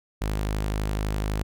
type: tone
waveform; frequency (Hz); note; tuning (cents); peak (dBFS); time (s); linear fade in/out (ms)
sawtooth; 51.91; G#1; 0; -21; 0.21-1.43; 10
effects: none